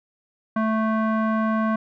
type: tone with low-pass filter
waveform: square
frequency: 220 Hz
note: A3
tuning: in tune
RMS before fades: -22 dBFS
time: 0.56-1.76 s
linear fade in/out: 5 ms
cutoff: 1300 Hz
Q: 3.1
effects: none